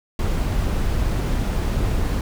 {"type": "noise", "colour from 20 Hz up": "brown", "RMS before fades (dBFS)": -21, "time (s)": [0.19, 2.21], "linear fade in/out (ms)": 2, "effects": []}